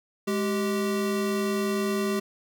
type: tone pair together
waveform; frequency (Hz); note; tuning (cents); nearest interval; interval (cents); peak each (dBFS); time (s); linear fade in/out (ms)
square; 208.6 / 388.8; G#3 / G4; +8 / -14; major seventh; 1078; -28 / -28; 0.27-2.2; 10
effects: none